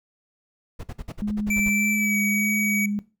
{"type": "noise bursts", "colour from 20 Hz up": "brown", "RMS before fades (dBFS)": -32, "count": 10, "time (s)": [0.79, 1.699], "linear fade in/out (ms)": 10, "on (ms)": 45, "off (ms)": 51}
{"type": "tone with vibrato", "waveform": "sine", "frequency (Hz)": 207.1, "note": "G#3", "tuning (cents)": -5, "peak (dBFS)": -23, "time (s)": [1.22, 2.99], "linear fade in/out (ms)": 0, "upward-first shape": "sine", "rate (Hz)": 1.7, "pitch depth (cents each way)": 22}
{"type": "tone with pitch glide", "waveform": "square", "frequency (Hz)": [2332, 2264], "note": ["D7", "C#7"], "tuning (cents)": [-13, 36], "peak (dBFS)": -23, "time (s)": [1.5, 2.86], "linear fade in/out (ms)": 5, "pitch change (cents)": -51, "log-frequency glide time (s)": [1.9, 2.17]}
{"effects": ["noise-tail reverb RT60 0.3 s tail -18 dB re dry"]}